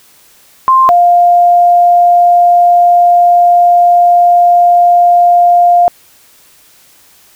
sine tone pair in turn, 1051 / 701.5 Hz, C6 / F5, +7 / +8 cents, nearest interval perfect fifth, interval 699 cents, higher first, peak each -3 dBFS, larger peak neither, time 0.68-0.89 / 0.89-5.88 s, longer second, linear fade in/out 0 ms, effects white hiss -44 dBFS RMS until 7.35 s

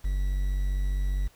triangle tone with quantisation, 47.54 Hz, F#1, 48 cents sharp, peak -22 dBFS, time 0.04-1.28 s, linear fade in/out 10 ms, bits 8, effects pink hiss -59 dBFS RMS until 1.35 s

